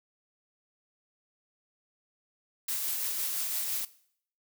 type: noise with tremolo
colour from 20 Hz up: blue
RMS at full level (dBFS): -31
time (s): 2.68-3.85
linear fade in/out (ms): 5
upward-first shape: triangle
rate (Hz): 5.9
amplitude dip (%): 30
effects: noise-tail reverb RT60 0.6 s tail -18 dB re dry